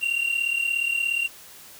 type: tone pair together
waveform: triangle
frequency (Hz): 2754 / 2791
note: F7 / F7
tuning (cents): -25 / -2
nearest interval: unison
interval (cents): 23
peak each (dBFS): -22 / -26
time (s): 0.01-1.28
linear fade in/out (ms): 20
effects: white hiss -46 dBFS RMS until 1.79 s